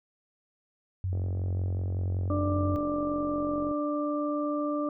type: tone with vibrato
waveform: sine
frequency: 92.5 Hz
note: F#2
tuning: in tune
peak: -27 dBFS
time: 1.04-2.76 s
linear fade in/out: 0 ms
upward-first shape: square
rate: 9.9 Hz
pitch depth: 22 cents each way
type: click train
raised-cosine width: 2 ms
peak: -27 dBFS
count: 118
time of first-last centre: 1.13-3.713 s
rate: 45.3 Hz
type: harmonic tone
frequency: 295.4 Hz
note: D4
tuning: 10 cents sharp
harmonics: 1 / 2 / 4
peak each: -29 / -32 / -35 dBFS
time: 2.3-4.89 s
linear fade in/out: 2 ms
effects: none